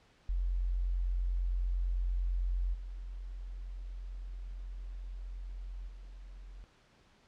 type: tone with level steps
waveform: sine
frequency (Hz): 44.44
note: F1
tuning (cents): +31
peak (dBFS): -29 / -39 / -45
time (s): 0.29-6.64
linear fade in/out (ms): 0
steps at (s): 2.73 / 5.87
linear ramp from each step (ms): 20
effects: pink hiss -65 dBFS RMS until 7.27 s + low-pass 5000 Hz 12 dB/octave